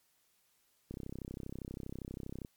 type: click train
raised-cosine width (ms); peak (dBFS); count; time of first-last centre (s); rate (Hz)
3; -29; 51; 0.91-2.448; 32.5
effects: white hiss -73 dBFS RMS until 2.56 s + MP3 96 kbps